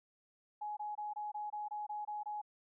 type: tone bursts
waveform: sine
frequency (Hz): 839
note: G#5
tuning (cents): +17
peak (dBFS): -38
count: 10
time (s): 0.61-2.417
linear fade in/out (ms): 10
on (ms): 160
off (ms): 23
effects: none